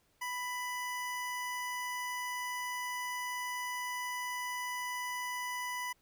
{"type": "tone pair together", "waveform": "square", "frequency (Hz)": [987.8, 1991], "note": ["B5", "B6"], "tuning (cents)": [0, 14], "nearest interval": "octave", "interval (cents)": 1214, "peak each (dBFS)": [-39, -40], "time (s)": [0.21, 5.93], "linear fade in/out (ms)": 10, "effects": ["pink hiss -72 dBFS RMS until 6.01 s"]}